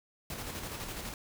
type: noise with tremolo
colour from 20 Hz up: pink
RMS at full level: -39 dBFS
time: 0.3-1.14 s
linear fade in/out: 2 ms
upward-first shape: square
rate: 12 Hz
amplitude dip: 35%
effects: none